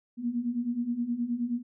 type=beating tone pair; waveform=sine; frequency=233.1 / 242.6 Hz; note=A#3 / B3; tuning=0 / -31 cents; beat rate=9.5 Hz; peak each=-33 / -29 dBFS; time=0.17-1.63 s; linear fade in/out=50 ms; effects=none

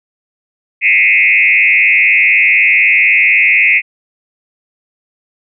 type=tone with frequency modulation; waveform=sine; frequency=2320 Hz; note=D7; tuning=22 cents flat; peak=-6 dBFS; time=0.81-3.82 s; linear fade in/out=50 ms; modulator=104 Hz; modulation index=2.8; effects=none

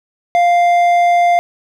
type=tone with hard clipping; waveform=sine; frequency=698.5 Hz; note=F5; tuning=in tune; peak=-10 dBFS; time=0.35-1.39 s; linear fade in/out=0 ms; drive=6 dB; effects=none

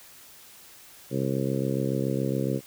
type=harmonic tone; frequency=67.1 Hz; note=C2; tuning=44 cents sharp; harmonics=2 / 3 / 4 / 5 / 6 / 7 / 8; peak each=-29 / -31 / -32 / -33 / -34 / -34 / -35 dBFS; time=1.1-2.61 s; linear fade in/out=50 ms; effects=white hiss -50 dBFS RMS until 2.66 s

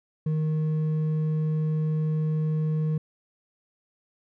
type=tone with hard clipping; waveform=sine; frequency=155.56 Hz; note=D#3; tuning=in tune; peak=-24 dBFS; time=0.26-2.98 s; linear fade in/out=5 ms; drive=4 dB; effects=none

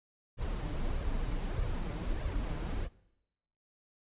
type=noise with flanger; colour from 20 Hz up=brown; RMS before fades=-34 dBFS; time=0.37-2.89 s; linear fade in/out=50 ms; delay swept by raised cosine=1.7 to 6.9 ms; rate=1.6 Hz; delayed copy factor=+0.5; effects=noise-tail reverb RT60 0.9 s tail -21 dB re dry + resampled to 8000 Hz

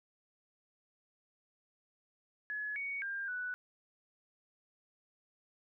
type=tone with pitch steps; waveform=sine; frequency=1698 / 2235 / 1598 / 1484 Hz; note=G#6 / C#7 / G6 / F#6; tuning=+38 / +14 / +33 / +5 cents; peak=-36 dBFS; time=2.5-3.54 s; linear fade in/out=0 ms; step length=260 ms; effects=none

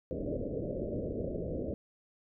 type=low-pass noise; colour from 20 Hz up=white; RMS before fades=-36 dBFS; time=0.11-1.74 s; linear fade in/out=0 ms; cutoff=610 Hz; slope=96 dB/octave; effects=none

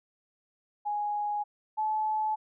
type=tone pair in turn; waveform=sine; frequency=830.6 / 862.9 Hz; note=G#5 / A5; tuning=0 / -34 cents; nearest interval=minor second; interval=66 cents; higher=second; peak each=-28 / -26 dBFS; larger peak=second; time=0.85-1.44 / 1.77-2.36 s; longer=neither; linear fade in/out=20 ms; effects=none

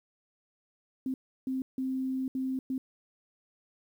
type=tone bursts at uneven times; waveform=sine; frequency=261.7 Hz; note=C4; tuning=in tune; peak=-29 dBFS; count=5; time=1.06-1.14 / 1.47-1.62 / 1.78-2.28 / 2.35-2.59 / 2.7-2.78 s; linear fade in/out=2 ms; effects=10-bit

